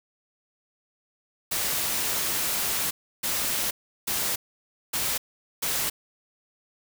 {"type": "noise bursts at uneven times", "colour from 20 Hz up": "white", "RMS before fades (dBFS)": -27, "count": 5, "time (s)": [[1.51, 2.91], [3.23, 3.71], [4.07, 4.36], [4.93, 5.18], [5.62, 5.9]], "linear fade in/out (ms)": 10, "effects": []}